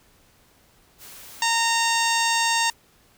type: noise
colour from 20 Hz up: white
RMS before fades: -43 dBFS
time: 0.98-2.74 s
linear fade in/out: 50 ms
type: harmonic tone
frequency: 920 Hz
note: A#5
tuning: 23 cents flat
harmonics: 1 / 2 / 3 / 4 / 5 / 6 / 7 / 8 / 9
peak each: -23 / -26 / -28 / -29 / -30 / -31 / -31 / -32 / -33 dBFS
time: 1.42-2.7 s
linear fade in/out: 2 ms
effects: pink hiss -58 dBFS RMS until 3.17 s